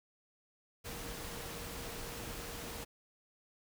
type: tone in noise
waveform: sine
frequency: 469.7 Hz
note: A#4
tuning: 13 cents sharp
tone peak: -52 dBFS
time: 0.84-2.85 s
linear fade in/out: 20 ms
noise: pink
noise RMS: -44 dBFS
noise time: 0.84-2.85 s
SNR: -11 dB
effects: none